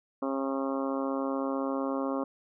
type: harmonic tone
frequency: 135.7 Hz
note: C#3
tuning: 36 cents flat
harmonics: 2 / 3 / 4 / 5 / 6 / 7 / 8 / 9 / 10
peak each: -31 / -38 / -34 / -42 / -42 / -44 / -39 / -43 / -48 dBFS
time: 0.22-2.24 s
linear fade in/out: 5 ms
effects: none